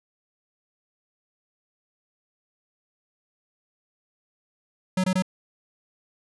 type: tone bursts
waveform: square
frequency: 185.7 Hz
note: F#3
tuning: 7 cents sharp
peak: -21 dBFS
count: 3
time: 4.97-5.223 s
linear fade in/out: 5 ms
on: 69 ms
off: 23 ms
effects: resampled to 24000 Hz